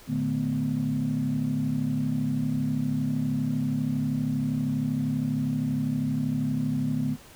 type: tone cluster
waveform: sine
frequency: 114.5 / 150 / 217.2 / 249.8 Hz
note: A#2 / D3 / A3 / B3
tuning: -31 / +37 / -22 / +20 cents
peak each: -35 / -28 / -30 / -27 dBFS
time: 0.07-7.17 s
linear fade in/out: 50 ms
effects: tanh soft clip ceiling -16 dBFS + pink hiss -50 dBFS RMS until 7.35 s